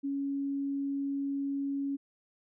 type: tone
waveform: sine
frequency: 278.2 Hz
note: C#4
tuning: 6 cents sharp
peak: -30 dBFS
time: 0.03-1.97 s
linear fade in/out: 20 ms
effects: none